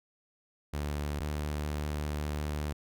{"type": "tone pair in turn", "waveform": "sawtooth", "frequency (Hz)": [73.42, 74.57], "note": ["D2", "D2"], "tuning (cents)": [0, 27], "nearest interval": "unison", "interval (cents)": 27, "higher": "second", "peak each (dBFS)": -28, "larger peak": "neither", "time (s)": [[0.73, 1.2], [1.2, 2.73]], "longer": "second", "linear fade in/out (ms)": 10, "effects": []}